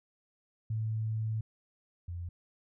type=tone pair in turn; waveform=sine; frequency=110.1 / 86.82 Hz; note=A2 / F2; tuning=+2 / -10 cents; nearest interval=major third; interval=412 cents; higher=first; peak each=-30 / -36 dBFS; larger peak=first; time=0.7-1.41 / 2.08-2.29 s; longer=first; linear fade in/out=5 ms; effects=none